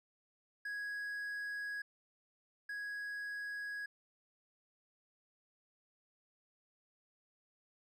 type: tone pair in turn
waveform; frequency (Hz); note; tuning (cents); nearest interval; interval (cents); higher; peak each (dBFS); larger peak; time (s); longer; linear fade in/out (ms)
triangle; 1661.2 / 1661.2; G#6 / G#6; 0 / 0; unison; 0; neither; -37 / -38; first; 0.65-1.82 / 2.69-3.86; neither; 5
effects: none